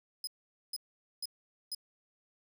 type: tone bursts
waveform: sawtooth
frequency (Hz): 5050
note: D#8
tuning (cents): +25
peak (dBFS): -33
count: 4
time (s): 0.24-1.748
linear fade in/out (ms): 2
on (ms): 32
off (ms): 460
effects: none